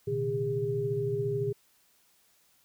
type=tone cluster; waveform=sine; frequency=118.9 / 133 / 150.7 / 405.3 Hz; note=A#2 / C3 / D3 / G#4; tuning=+35 / +29 / +45 / -42 cents; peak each=-35 / -37 / -37 / -29 dBFS; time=0.07-1.53 s; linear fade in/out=10 ms; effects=white hiss -66 dBFS RMS until 2.64 s